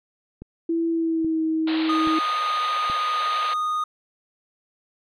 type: click train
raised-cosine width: 3 ms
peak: -24 dBFS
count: 4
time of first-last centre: 0.42-2.899 s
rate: 1.21 Hz
type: tone with pitch glide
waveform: sine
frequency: 331.9 to 318.7 Hz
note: E4 to D#4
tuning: +12 to +42 cents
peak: -20 dBFS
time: 0.69-2.19 s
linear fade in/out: 5 ms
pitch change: -70 cents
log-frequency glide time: 0.89-1.42 s
type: band-pass noise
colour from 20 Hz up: white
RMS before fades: -32 dBFS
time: 1.67-3.54 s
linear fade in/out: 5 ms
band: 470 to 4300 Hz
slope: 96 dB/octave
type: tone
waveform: triangle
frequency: 1235 Hz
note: D#6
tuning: 13 cents flat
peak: -20 dBFS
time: 1.89-3.84 s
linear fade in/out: 5 ms
effects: none